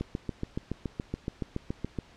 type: click train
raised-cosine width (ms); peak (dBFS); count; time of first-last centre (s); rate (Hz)
3; -18; 15; 0.01-1.987; 7.08
effects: pink hiss -56 dBFS RMS until 2.16 s + low-pass 5000 Hz 12 dB/octave